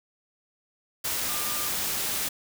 sine tone in noise, 1199 Hz, D6, 36 cents sharp, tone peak -38 dBFS, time 1.28-1.69 s, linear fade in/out 10 ms, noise white, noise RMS -29 dBFS, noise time 1.04-2.29 s, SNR -12 dB, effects none

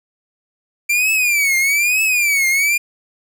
45% pulse tone with vibrato, 2349 Hz, D7, in tune, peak -13 dBFS, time 0.89-2.78 s, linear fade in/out 10 ms, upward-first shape triangle, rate 1.1 Hz, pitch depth 190 cents each way, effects none

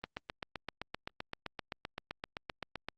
click train, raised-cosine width 0.3 ms, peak -22 dBFS, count 23, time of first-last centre 0.04-2.886 s, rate 7.73 Hz, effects Opus 32 kbps

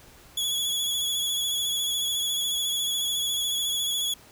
sawtooth tone with vibrato, 3379 Hz, G#7, 29 cents sharp, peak -22 dBFS, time 0.37-4.14 s, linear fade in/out 5 ms, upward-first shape sine, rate 14 Hz, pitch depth 34 cents each way, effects pink hiss -52 dBFS RMS until 4.31 s

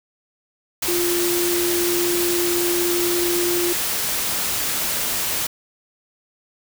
sine tone in noise, 349 Hz, F4, 1 cent flat, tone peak -20 dBFS, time 0.88-3.73 s, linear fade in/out 5 ms, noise white, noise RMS -23 dBFS, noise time 0.82-5.47 s, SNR 0 dB, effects none

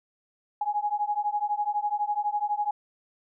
sine beating tone pair, 826 / 838 Hz, G#5 / G#5, -10 / +15 cents, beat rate 12 Hz, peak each -28 dBFS, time 0.61-2.71 s, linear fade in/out 5 ms, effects none

